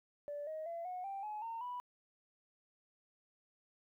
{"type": "tone with pitch steps", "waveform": "sine", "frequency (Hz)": [582, 627.4, 676.3, 729.1, 785.9, 847.2, 913.3, 984.5], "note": ["D5", "D#5", "E5", "F#5", "G5", "G#5", "A#5", "B5"], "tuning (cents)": [-16, 14, 44, -26, 4, 34, -36, -6], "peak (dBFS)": -39, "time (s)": [0.28, 1.8], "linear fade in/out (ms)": 0, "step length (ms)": 190, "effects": ["tanh soft clip ceiling -36 dBFS", "13-bit"]}